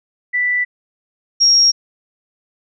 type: tone pair in turn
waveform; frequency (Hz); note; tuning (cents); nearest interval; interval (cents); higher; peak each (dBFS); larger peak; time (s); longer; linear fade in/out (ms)
sine; 1975.5 / 5588; B6 / F8; 0 / 0; octave + tritone; 1800; second; -14 / -8; second; 0.33-0.65 / 1.4-1.72; neither; 20
effects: none